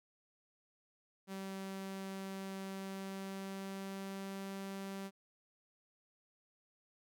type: tone with pitch glide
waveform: sawtooth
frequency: 193 to 194.9 Hz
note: G3 to G3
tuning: -27 to -10 cents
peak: -38 dBFS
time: 1.27-5.11 s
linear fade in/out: 50 ms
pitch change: +17 cents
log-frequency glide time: 2.67-4.5 s
effects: none